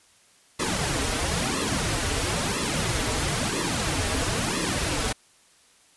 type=noise with flanger; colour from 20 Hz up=pink; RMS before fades=-26 dBFS; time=0.59-5.13 s; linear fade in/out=10 ms; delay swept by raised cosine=1.3 to 5.8 ms; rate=1 Hz; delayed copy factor=-0.8; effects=white hiss -58 dBFS RMS until 5.96 s + resampled to 24000 Hz